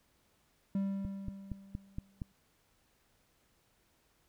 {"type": "tone with exponential decay", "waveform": "triangle", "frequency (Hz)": 196, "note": "G3", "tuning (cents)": 0, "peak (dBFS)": -27, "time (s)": [0.75, 2.32], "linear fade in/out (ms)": 2, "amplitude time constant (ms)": 340}
{"type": "click train", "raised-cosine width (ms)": 5, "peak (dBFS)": -26, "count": 6, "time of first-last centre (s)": [1.05, 2.218], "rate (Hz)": 4.28}
{"effects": ["pink hiss -72 dBFS RMS until 4.28 s"]}